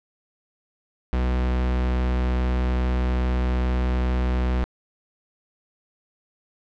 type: tone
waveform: 45% pulse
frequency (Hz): 62.4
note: B1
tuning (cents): +19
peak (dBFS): -20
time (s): 1.13-4.64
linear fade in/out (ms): 0
effects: low-pass 3000 Hz 12 dB/octave